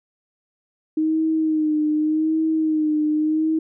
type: tone with vibrato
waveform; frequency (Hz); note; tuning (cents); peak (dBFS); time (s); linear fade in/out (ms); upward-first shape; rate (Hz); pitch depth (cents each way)
sine; 311.1; D#4; 0; -17; 0.97-3.59; 5; sine; 0.85; 42
effects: none